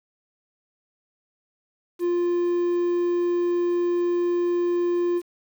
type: tone with quantisation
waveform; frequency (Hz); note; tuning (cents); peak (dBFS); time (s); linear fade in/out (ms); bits
triangle; 349.6; F4; +2; -18; 1.99-5.22; 50; 8
effects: none